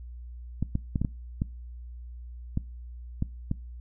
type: clicks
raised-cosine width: 5 ms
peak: -14 dBFS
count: 9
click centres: 0.626 / 0.754 / 0.958 / 1.016 / 1.048 / 1.419 / 2.574 / 3.224 / 3.514 s
effects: noise-tail reverb RT60 0.3 s tail -23 dB re dry + added 60 Hz sine -39 dBFS peak until 3.8 s